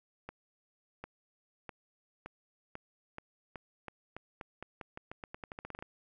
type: accelerating click train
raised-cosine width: 0.5 ms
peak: -27 dBFS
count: 24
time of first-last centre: 0.29-5.825 s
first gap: 750 ms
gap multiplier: 0.87
effects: none